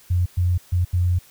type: tone bursts at uneven times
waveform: sine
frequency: 89 Hz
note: F2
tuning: 33 cents sharp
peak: -16 dBFS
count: 4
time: 0.1-0.26 / 0.37-0.58 / 0.72-0.85 / 0.93-1.19 s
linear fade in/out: 10 ms
effects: white hiss -51 dBFS RMS until 1.3 s